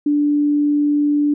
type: tone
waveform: sine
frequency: 292.8 Hz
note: D4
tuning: 5 cents flat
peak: -13 dBFS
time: 0.06-1.34 s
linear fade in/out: 5 ms
effects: none